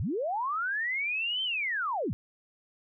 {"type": "linear two-way sweep", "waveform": "sine", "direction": "up then down", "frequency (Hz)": [70.4, 3136, 70.4], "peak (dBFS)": -28, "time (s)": [0, 2.13], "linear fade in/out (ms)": 0, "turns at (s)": 1.43, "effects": []}